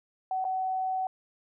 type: tone with dropouts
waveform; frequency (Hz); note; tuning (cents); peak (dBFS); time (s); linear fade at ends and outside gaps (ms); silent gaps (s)
sine; 753; F#5; +30; -27; 0.31-1.07; 2; 0.443-0.45
effects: none